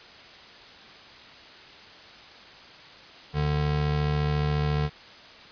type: tone pair together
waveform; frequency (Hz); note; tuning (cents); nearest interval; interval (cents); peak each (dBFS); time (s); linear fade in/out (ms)
square; 74.3 / 148.6; D2 / D3; +21 / +21; octave; 1200; -30 / -25; 3.33-4.9; 50
effects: white hiss -47 dBFS RMS until 5.51 s + resampled to 11025 Hz